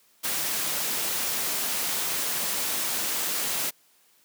white noise, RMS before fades -28 dBFS, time 0.23-3.71 s, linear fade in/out 20 ms, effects white hiss -62 dBFS RMS until 4.24 s + high-pass 150 Hz 12 dB/octave

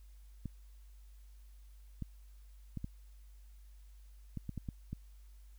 clicks, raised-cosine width 5 ms, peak -27 dBFS, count 9, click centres 0.457 / 2.023 / 2.773 / 2.844 / 4.373 / 4.493 / 4.577 / 4.688 / 4.93 s, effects added 50 Hz sine -53 dBFS peak until 5.58 s + white hiss -72 dBFS RMS until 5.58 s

